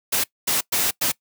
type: noise bursts at uneven times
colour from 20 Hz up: white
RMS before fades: -21 dBFS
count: 4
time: 0.12-0.24 / 0.47-0.61 / 0.72-0.91 / 1.01-1.12 s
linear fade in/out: 10 ms
effects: noise-tail reverb RT60 0.1 s tail -22 dB re dry + high-pass 100 Hz 12 dB/octave